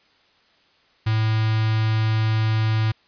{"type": "tone with notch filter", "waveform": "square", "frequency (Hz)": 110, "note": "A2", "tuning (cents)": 0, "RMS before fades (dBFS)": -20, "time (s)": [1.06, 2.92], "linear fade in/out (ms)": 10, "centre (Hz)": 460, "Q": 0.52, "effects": ["white hiss -59 dBFS RMS until 3.07 s", "resampled to 11025 Hz"]}